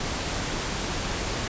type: noise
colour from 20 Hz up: pink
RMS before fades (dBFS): -29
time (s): 0-1.48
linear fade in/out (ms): 5
effects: resampled to 16000 Hz